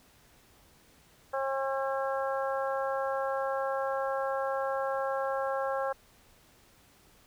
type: harmonic tone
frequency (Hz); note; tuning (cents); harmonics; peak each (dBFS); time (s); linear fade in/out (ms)
270; C#4; -45; 2 / 3 / 4 / 5 / 6; -31 / -35 / -37 / -39 / -41; 1.33-5.93; 10
effects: pink hiss -61 dBFS RMS until 7.26 s